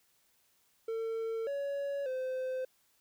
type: tone with pitch steps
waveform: triangle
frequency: 451 / 562 / 516 Hz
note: A4 / C#5 / C5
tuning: +43 / +24 / -24 cents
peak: -31 dBFS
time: 0.88-2.65 s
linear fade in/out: 5 ms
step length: 590 ms
effects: white hiss -71 dBFS RMS until 3 s